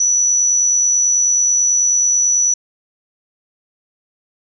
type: tone with amplitude modulation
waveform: sine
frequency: 5920 Hz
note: F#8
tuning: in tune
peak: -10 dBFS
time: 0-2.54 s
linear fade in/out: 5 ms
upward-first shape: sine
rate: 89.2 Hz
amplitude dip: 30%
effects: none